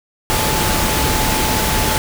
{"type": "tone in noise", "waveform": "sine", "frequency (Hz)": 868, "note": "A5", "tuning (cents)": -24, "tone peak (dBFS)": -23, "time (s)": [0.3, 1.98], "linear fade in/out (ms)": 0, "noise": "pink", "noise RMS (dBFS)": -17, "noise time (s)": [0.3, 1.98], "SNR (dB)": -9, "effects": []}